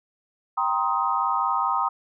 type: chord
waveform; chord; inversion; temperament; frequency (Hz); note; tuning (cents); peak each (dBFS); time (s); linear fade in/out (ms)
sine; C minor seventh; second; just; 784.9 / 941.9 / 1046.5 / 1255.8; G5 / Bb5 / C6 / Eb6; +2 / +18 / 0 / +16; -28 / -26 / -27 / -25; 0.57-1.89; 10
effects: none